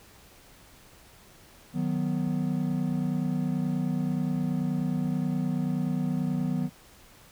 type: chord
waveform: triangle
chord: B major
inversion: first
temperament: equal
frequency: 155.56 / 185 / 246.9 Hz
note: D#3 / F#3 / B3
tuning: 0 / 0 / 0 cents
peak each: -28 dBFS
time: 1.73-6.7 s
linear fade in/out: 50 ms
effects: pink hiss -54 dBFS RMS until 7.31 s